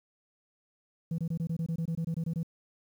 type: tone bursts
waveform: sine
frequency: 164.81 Hz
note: E3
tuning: in tune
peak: -26 dBFS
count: 14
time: 1.11-2.431 s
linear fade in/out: 5 ms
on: 73 ms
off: 23 ms
effects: tanh soft clip ceiling -28 dBFS + 10-bit